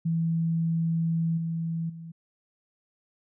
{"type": "tone with level steps", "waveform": "sine", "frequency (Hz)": 164.81, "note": "E3", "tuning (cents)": 0, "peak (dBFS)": [-23, -27, -38], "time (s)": [0.05, 2.12], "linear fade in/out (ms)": 10, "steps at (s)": [1.37, 1.89], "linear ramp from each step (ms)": 10, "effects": []}